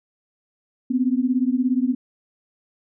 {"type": "beating tone pair", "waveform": "sine", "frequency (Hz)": [246.9, 263.9], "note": ["B3", "C4"], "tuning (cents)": [0, 15], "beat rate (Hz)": 17, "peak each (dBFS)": [-20, -21], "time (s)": [0.9, 1.95], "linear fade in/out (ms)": 10, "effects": []}